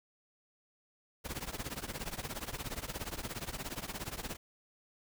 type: noise with tremolo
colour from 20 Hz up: pink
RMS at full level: -37 dBFS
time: 1.24-4.37 s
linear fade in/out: 20 ms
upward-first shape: triangle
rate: 17 Hz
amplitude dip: 95%
effects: none